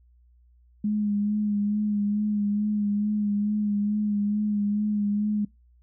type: tone with vibrato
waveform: sine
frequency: 207.7 Hz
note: G#3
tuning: in tune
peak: -22 dBFS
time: 0.84-5.45 s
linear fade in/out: 5 ms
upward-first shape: sine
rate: 2.3 Hz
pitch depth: 29 cents each way
effects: noise-tail reverb RT60 0.2 s tail -24 dB re dry + added 60 Hz sine -55 dBFS peak until 5.82 s